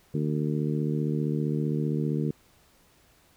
harmonic tone, 75.3 Hz, D2, 44 cents sharp, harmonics 2 / 3 / 4 / 5 / 6, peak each -27 / -31 / -33 / -35 / -37 dBFS, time 0.14-2.31 s, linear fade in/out 5 ms, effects pink hiss -61 dBFS RMS until 3.36 s

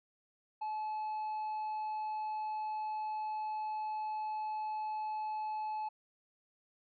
sine tone with hard clipping, 860 Hz, A5, 40 cents flat, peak -36 dBFS, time 0.61-5.89 s, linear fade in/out 10 ms, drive 2 dB, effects resampled to 11025 Hz

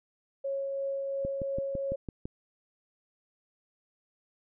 sine tone with tremolo, 549 Hz, C#5, 17 cents flat, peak -29 dBFS, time 0.44-1.96 s, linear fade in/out 10 ms, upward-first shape triangle, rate 2.9 Hz, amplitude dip 25%
click train, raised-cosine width 3 ms, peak -23 dBFS, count 7, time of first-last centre 1.25-2.255 s, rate 5.97 Hz
effects none

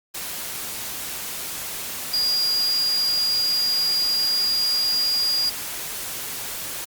sine tone in noise, 4835 Hz, D8, 50 cents sharp, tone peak -19 dBFS, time 2.13-5.5 s, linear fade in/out 10 ms, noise white, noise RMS -31 dBFS, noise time 0.14-6.85 s, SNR +9 dB, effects Opus 48 kbps

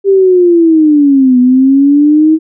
sine linear two-way sweep, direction down then up, 398.1 to 246.9 to 320.2 Hz, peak -3 dBFS, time 0.04-2.39 s, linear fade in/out 50 ms, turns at 1.39 s, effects none

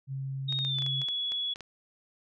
sine tone, 135 Hz, C#3, 45 cents flat, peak -32 dBFS, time 0.07-1.05 s, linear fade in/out 50 ms
sine tone with pitch glide, 3729 to 3380 Hz, A#7 to G#7, 0 to +30 cents, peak -29 dBFS, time 0.48-1.54 s, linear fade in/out 10 ms, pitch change -170 cents, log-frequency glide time 0.6-0.87 s
clicks, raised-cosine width 0.2 ms, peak -25 dBFS, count 11, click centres 0.525 / 0.589 / 0.649 / 0.786 / 0.822 / 0.864 / 1.017 / 1.086 / 1.32 / 1.559 / 1.607 s
effects none

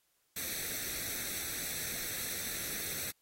white noise with comb filter, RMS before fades -38 dBFS, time 0.36-3.11 s, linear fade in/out 5 ms, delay 0.5 ms, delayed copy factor +0.7, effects white hiss -75 dBFS RMS until 3.21 s + AAC 48 kbps

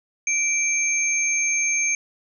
sine tone pair together, 2334 / 6380 Hz, D7 / G8, -11 / +30 cents, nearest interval octave + perfect fourth, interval 1741 cents, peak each -22 dBFS, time 0.27-1.95 s, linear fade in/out 2 ms, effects none

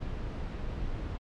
brown noise, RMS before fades -35 dBFS, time 0-1.18 s, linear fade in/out 20 ms, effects low-pass 4000 Hz 12 dB/octave + MP3 96 kbps

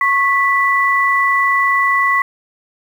sine tone pair together, 1100 / 1974.8 Hz, C#6 / B6, -14 / -1 cents, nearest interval minor seventh, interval 1013 cents, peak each -14 dBFS, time 0.01-2.22 s, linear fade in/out 2 ms, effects 7-bit

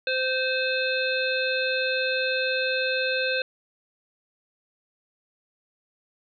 harmonic tone, 518 Hz, C5, 17 cents flat, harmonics 1 / 3 / 5 / 7 / 8, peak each -27 / -28 / -29 / -33 / -33 dBFS, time 0.07-3.42 s, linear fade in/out 2 ms, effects none

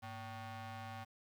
sawtooth ring-modulated tone, 335.9 Hz, E4, 33 cents sharp, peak -38 dBFS, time 0.02-1.05 s, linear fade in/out 20 ms, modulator 439 Hz, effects low-pass 4000 Hz 12 dB/octave + 11-bit

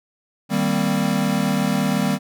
square chord, C minor seventh, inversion first, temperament equal, 155.56 / 196 / 233.1 / 261.6 Hz, Eb3 / G3 / Bb3 / C4, 0 / 0 / 0 / 0 cents, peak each -26 / -22 / -25 / -26 dBFS, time 0.49-2.19 s, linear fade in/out 50 ms, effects none

